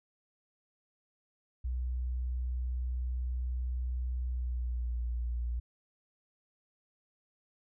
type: tone with pitch glide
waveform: sine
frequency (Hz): 62.1 to 59.47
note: B1 to A#1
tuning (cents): +10 to +35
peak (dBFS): -31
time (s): 1.64-5.6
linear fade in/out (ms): 10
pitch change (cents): -75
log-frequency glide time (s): 4.3-4.99
effects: none